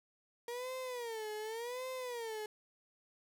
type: tone with vibrato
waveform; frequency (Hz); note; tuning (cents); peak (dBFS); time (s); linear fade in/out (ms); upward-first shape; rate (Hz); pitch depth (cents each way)
35% pulse; 469; A#4; +11; -38; 0.48-2.46; 2; sine; 0.88; 170
effects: none